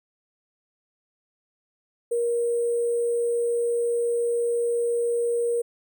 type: tone with sample-and-hold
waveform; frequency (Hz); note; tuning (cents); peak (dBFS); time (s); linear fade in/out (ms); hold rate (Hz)
sine; 472.9; A#4; +25; -21; 2.11-5.62; 10; 8820
effects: none